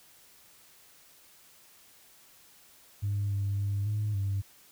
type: tone with pitch steps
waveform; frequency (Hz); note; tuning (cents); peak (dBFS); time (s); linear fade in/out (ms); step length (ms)
sine; 101.4 / 99.8 / 100.4 / 105.5 / 98.7; G#2 / G2 / G2 / G#2 / G2; -41 / +32 / +42 / +28 / +12; -26; 3.02-4.42; 20; 280
effects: tanh soft clip ceiling -24 dBFS + white hiss -58 dBFS RMS until 4.71 s